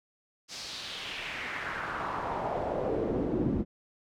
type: noise with band-pass filter sweep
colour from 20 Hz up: brown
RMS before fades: -33 dBFS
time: 0.48-3.65 s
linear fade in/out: 50 ms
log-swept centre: 5500 to 240 Hz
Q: 2.5
effects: none